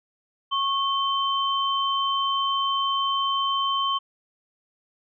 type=tone pair together; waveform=sine; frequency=1095 / 3097 Hz; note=C#6 / G7; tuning=-22 / -22 cents; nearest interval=octave + tritone; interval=1800 cents; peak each=-23 / -26 dBFS; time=0.51-3.99 s; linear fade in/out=20 ms; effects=none